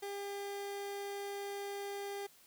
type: tone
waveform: 30% pulse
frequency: 401.4 Hz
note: G4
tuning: 41 cents sharp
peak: -37 dBFS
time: 0.02-2.27 s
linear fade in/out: 10 ms
effects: white hiss -63 dBFS RMS until 2.46 s